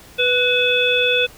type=harmonic tone with a mistuned harmonic; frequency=493.9 Hz; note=B4; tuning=in tune; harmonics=1 / 3 / 5 / 7; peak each=-19 / -24 / -18 / -20 dBFS; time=0.18-1.27 s; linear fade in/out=20 ms; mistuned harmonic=5; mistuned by=+67 cents; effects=pink hiss -44 dBFS RMS until 1.37 s